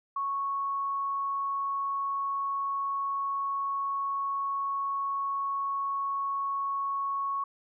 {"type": "tone", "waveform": "sine", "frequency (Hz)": 1106, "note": "C#6", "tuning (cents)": -4, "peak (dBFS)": -28, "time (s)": [0.16, 7.44], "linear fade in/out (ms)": 5, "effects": []}